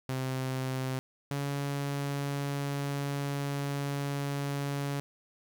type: tone pair in turn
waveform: sawtooth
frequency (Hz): 130.81 / 141.24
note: C3 / C#3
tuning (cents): 0 / +33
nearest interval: minor second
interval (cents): 133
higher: second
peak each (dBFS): -27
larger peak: neither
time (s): 0.09-0.99 / 1.31-5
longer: second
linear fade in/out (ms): 0
effects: 10-bit